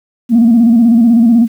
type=tone with vibrato; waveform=sine; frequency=232.1 Hz; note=A#3; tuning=7 cents flat; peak=-3 dBFS; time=0.29-1.48 s; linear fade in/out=50 ms; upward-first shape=square; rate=16 Hz; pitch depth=64 cents each way; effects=tanh soft clip ceiling -1 dBFS + 7-bit